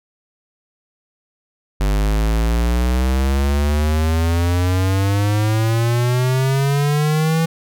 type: exponential sweep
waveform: square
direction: up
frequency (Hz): 49 to 164.81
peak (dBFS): -15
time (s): 1.8-7.46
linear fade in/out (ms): 10
effects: none